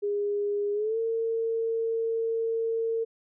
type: tone with pitch glide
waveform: sine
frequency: 409.3 to 454.1 Hz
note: G#4 to A#4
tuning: -25 to -45 cents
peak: -25 dBFS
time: 0.02-3.05 s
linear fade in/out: 20 ms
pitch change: +180 cents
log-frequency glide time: 0.73-0.98 s
effects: none